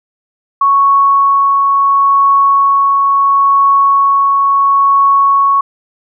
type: tone with tremolo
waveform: sine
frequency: 1108.7 Hz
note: C#6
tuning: in tune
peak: -5 dBFS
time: 0.61-5.61 s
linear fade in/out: 5 ms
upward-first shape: triangle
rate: 0.73 Hz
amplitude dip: 25%
effects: none